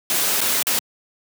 white noise with dropouts, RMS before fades -20 dBFS, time 0.1-0.79 s, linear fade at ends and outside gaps 1 ms, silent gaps 0.406-0.414 / 0.627-0.669 s, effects high-pass 150 Hz 12 dB/octave

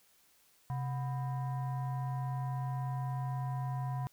sine tone with frequency modulation, 131.8 Hz, C3, 13 cents sharp, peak -32 dBFS, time 0.7-4.07 s, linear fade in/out 0 ms, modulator 860 Hz, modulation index 0.53, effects tanh soft clip ceiling -28 dBFS + white hiss -67 dBFS RMS until 4.12 s

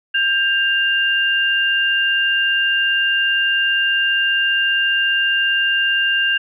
sine tone pair together, 1592.7 / 2795 Hz, G6 / F7, +27 / +1 cents, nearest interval minor seventh, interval 974 cents, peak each -17 dBFS, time 0.14-6.38 s, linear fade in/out 10 ms, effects none

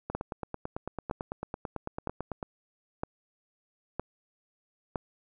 two click trains, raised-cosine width 1 ms, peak -17 / -20 dBFS, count 6 / 22, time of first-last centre 0.15-4.958 / 0.1-2.428 s, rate 1.04 / 9.02 Hz, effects none

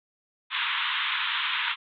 white band-pass noise, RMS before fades -28 dBFS, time 0.5-1.76 s, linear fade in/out 50 ms, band 920 to 3700 Hz, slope 96 dB/octave, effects none

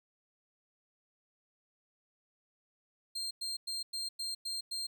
35% pulse tone bursts, 4186 Hz, C8, in tune, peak -34 dBFS, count 7, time 3.15-4.87 s, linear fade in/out 10 ms, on 160 ms, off 100 ms, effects none

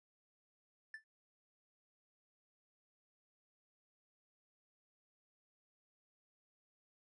triangle tone with exponential decay, 1760 Hz, A6, in tune, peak -40 dBFS, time 0.94-1.04 s, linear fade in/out 2 ms, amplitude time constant 21 ms, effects resampled to 24000 Hz

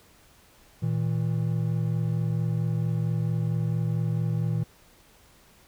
triangle tone pair together, 116.54 / 160.98 Hz, A#2 / E3, 0 / -41 cents, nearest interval tritone, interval 559 cents, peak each -24 / -25 dBFS, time 0.82-4.64 s, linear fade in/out 10 ms, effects pink hiss -57 dBFS RMS until 5.67 s

